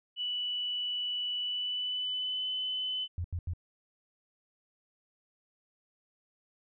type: tone with pitch glide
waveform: sine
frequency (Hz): 2960 to 3022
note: F#7 to F#7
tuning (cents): 0 to +36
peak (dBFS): -31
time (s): 0.16-3.08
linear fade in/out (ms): 50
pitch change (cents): +36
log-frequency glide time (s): 1.39-2.48
type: tone bursts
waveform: sine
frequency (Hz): 87.31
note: F2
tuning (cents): 0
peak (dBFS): -31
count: 3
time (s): 3.18-3.535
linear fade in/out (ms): 0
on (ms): 63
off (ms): 83
effects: none